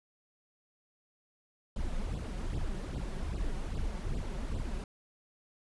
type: noise with flanger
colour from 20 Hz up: brown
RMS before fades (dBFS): -35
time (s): 1.76-4.84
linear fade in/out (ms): 2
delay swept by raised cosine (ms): 0.23 to 5.53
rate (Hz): 2.5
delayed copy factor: +0.95
effects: resampled to 24000 Hz